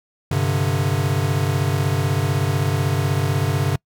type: chord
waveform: square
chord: G suspended fourth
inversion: none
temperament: equal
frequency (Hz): 98 / 130.81 / 146.83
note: G2 / C3 / D3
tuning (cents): 0 / 0 / 0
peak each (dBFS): -23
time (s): 0.31-3.76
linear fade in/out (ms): 5
effects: noise-tail reverb RT60 0.1 s tail -26 dB re dry